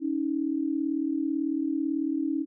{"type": "tone pair together", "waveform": "sine", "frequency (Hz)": [279.6, 317.7], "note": ["C#4", "D#4"], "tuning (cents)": [15, 36], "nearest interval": "major second", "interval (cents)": 221, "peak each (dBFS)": -28, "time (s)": [0, 2.46], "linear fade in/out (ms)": 50, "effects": []}